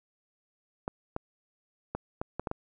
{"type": "clicks", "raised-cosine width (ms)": 1, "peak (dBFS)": -18, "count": 7, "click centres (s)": [0.879, 1.164, 1.95, 2.215, 2.396, 2.472, 2.514], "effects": []}